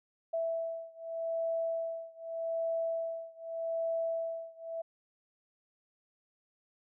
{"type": "beating tone pair", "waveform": "sine", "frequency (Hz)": [659.3, 660.13], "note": ["E5", "E5"], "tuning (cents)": [0, 2], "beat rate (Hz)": 0.83, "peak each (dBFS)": [-35, -36], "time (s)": [0.33, 4.82], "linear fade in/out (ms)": 10, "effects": []}